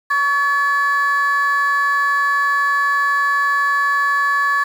triangle ring-modulated tone, 1423 Hz, F6, 32 cents sharp, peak -8 dBFS, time 0.1-4.64 s, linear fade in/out 10 ms, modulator 295 Hz, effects tanh soft clip ceiling -8 dBFS + 7-bit

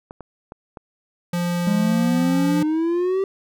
clicks, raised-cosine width 1 ms, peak -22 dBFS, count 4, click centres 0.109 / 0.207 / 0.521 / 0.772 s
square tone, 174.61 Hz, F3, in tune, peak -21 dBFS, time 1.33-2.63 s, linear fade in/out 5 ms
triangle exponential sweep, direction up, 201.3 to 392 Hz, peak -16 dBFS, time 1.67-3.24 s, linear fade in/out 2 ms
effects none

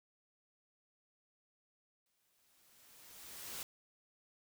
white noise with exponential growth, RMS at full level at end -43 dBFS, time 2.06-3.63 s, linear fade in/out 1 ms, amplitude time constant 340 ms, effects none

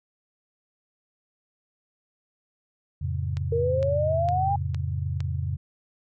sine chord, F augmented, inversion none, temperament just, 87.31 / 109.13 / 136.42 Hz, F2 / A2 / C#3, 0 / -14 / -27 cents, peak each -28 / -33 / -30 dBFS, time 3.01-5.57 s, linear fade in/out 10 ms
click train, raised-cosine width 0.2 ms, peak -22 dBFS, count 5, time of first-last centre 3.37-5.205 s, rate 2.18 Hz
sine exponential sweep, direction up, 457.4 to 817 Hz, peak -22 dBFS, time 3.52-4.56 s, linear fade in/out 5 ms
effects none

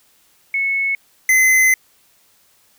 sine / square tone pair in turn, 2200 / 2046 Hz, C#7 / C7, -14 / -39 cents, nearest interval minor second, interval 125 cents, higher first, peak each -16 / -11 dBFS, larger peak second, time 0.54-0.95 / 1.29-1.74 s, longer second, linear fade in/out 2 ms, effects white hiss -56 dBFS RMS until 2.78 s

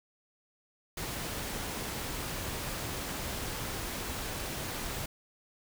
pink noise, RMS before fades -37 dBFS, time 0.97-5.06 s, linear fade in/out 5 ms, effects none

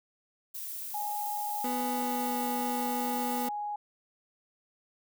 violet noise, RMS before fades -39 dBFS, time 0.54-3.49 s, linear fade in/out 10 ms
sine tone, 830.6 Hz, G#5, in tune, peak -32 dBFS, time 0.94-3.76 s, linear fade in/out 5 ms
30% pulse tone with pitch glide, 248 to 245.7 Hz, B3 to B3, +7 to -9 cents, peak -30 dBFS, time 1.64-3.49 s, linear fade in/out 5 ms, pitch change -16 cents, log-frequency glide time 1.9-2.37 s
effects none

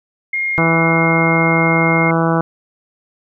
sine tone, 2133 Hz, C7, 33 cents sharp, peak -16 dBFS, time 0.33-2.11 s, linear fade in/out 5 ms
harmonic tone, 164.81 Hz, E3, in tune, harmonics 1 / 2 / 3 / 4 / 5 / 6 / 7 / 8 / 9, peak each -16 / -19 / -21 / -22 / -23 / -24 / -24 / -25 / -26 dBFS, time 0.58-2.41 s, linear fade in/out 0 ms
effects none

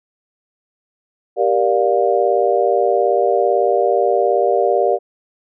sine chord, G minor seventh, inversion none, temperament just, 392 / 470.4 / 588 / 705.6 Hz, G4 / Bb4 / D5 / F5, 0 / +16 / +2 / +18 cents, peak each -18 dBFS, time 1.36-4.99 s, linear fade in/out 50 ms, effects none

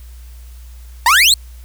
30% pulse exponential sweep, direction up, 880 to 4423 Hz, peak -5 dBFS, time 1.06-1.34 s, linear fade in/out 2 ms, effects added 60 Hz sine -33 dBFS peak until 1.64 s + white hiss -49 dBFS RMS until 1.64 s

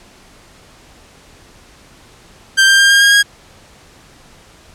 sawtooth tone with pitch steps, 1574 / 1586.8 / 1599.7 / 1612.7 / 1625.7 / 1638.9 Hz, G6 / G6 / G6 / G6 / G#6 / G#6, +7 / +21 / +35 / +49 / -37 / -23 cents, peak -3 dBFS, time 2.57-3.23 s, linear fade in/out 20 ms, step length 110 ms, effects pink hiss -44 dBFS RMS until 4.74 s + low-pass 9000 Hz 12 dB/octave

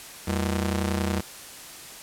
sawtooth ring-modulated tone, 138.59 Hz, C#3, in tune, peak -17 dBFS, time 0.27-1.21 s, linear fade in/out 10 ms, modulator 53.8 Hz, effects white hiss -42 dBFS RMS until 2.02 s + low-pass 12000 Hz 12 dB/octave

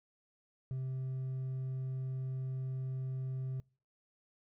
sine tone with hard clipping, 130.81 Hz, C3, in tune, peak -36 dBFS, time 0.71-3.6 s, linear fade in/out 0 ms, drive 2 dB, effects noise-tail reverb RT60 0.4 s tail -26 dB re dry

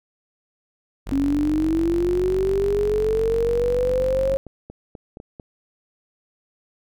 sawtooth tone, 47.11 Hz, F#1, 32 cents sharp, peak -24 dBFS, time 1.06-4.37 s, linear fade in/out 20 ms
sine linear sweep, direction up, 271.4 to 543 Hz, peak -18 dBFS, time 1.12-4.37 s, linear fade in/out 0 ms
clicks, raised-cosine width 2 ms, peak -24 dBFS, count 10, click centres 3.81 / 3.903 / 4.012 / 4.332 / 4.467 / 4.7 / 4.952 / 5.171 / 5.201 / 5.398 s
effects none

